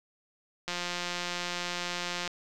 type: click train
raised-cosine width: 0.2 ms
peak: -16 dBFS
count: 282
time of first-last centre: 0.68-2.277 s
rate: 176 Hz
effects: none